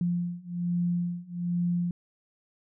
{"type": "beating tone pair", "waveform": "sine", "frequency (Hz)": [174, 175.2], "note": ["F3", "F3"], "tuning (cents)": [-6, 6], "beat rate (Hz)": 1.2, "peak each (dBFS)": [-30, -29], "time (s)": [0.01, 1.91], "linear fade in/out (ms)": 2, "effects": []}